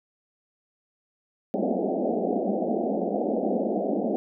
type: band-pass noise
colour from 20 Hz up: pink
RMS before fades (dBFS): -26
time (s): 1.54-4.16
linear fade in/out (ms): 0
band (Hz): 190 to 760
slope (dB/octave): 96
effects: none